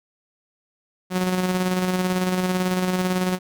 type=tone with tremolo; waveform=sawtooth; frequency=183.4 Hz; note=F#3; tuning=15 cents flat; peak=-15 dBFS; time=1.1-3.39 s; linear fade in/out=50 ms; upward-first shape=square; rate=18 Hz; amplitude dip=35%; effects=none